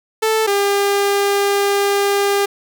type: tone pair in turn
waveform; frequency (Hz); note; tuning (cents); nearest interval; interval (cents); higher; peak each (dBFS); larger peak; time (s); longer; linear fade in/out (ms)
sawtooth; 440 / 401.6; A4 / G4; 0 / +42; major second; 158; first; -10; neither; 0.22-0.47 / 0.47-2.46; second; 10
effects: none